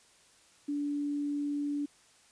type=tone with quantisation; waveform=sine; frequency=289.3 Hz; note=D4; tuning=26 cents flat; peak=-30 dBFS; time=0.68-1.86 s; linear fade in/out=10 ms; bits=10; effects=white hiss -62 dBFS RMS until 2.31 s + resampled to 22050 Hz